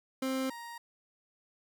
30% pulse tone pair in turn, 263.3 / 938.3 Hz, C4 / A#5, +11 / +11 cents, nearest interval octave + minor seventh, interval 2200 cents, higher second, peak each -28 / -40 dBFS, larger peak first, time 0.22-0.5 / 0.5-0.78 s, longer neither, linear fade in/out 5 ms, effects none

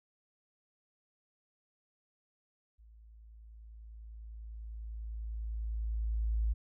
sine tone with level ramp, 55 Hz, A1, in tune, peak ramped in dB -55 to -27 dBFS, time 2.78-6.54 s, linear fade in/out 20 ms, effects none

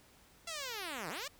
5% pulse linear two-way sweep, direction down then up, 687 to 145.5 to 616 Hz, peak -28 dBFS, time 0.47-1.28 s, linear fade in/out 5 ms, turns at 1.09 s, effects pink hiss -63 dBFS RMS until 1.39 s

